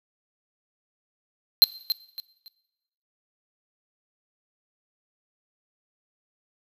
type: tone with echo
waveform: square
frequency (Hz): 4137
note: C8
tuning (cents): -20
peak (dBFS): -10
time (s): 1.62-1.64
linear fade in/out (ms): 0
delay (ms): 280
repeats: 3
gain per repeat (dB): -11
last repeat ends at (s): 2.48
effects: noise-tail reverb RT60 1.0 s tail -19 dB re dry